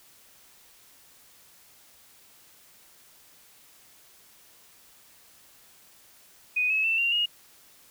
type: tone with pitch steps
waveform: sine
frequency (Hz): 2489 / 2578 / 2671 / 2767 / 2866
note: D#7 / E7 / E7 / F7 / F7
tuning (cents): 0 / -39 / +22 / -17 / +44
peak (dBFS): -22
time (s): 6.56-7.26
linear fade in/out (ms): 10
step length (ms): 140
effects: white hiss -56 dBFS RMS until 7.9 s